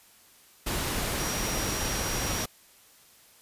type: tone in noise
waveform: sine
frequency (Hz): 5680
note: F8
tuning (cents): +28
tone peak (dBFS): -36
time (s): 1.19-2.45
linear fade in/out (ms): 10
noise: pink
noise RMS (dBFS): -30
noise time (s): 0.66-2.46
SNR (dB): -9
effects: white hiss -57 dBFS RMS until 3.41 s + resampled to 32000 Hz